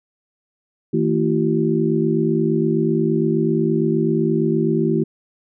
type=tone cluster; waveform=sine; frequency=159.1 / 225.9 / 334.3 / 382.7 Hz; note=D#3 / A3 / E4 / G4; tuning=+39 / +46 / +24 / -42 cents; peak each=-21 dBFS; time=0.93-5.04 s; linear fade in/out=10 ms; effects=none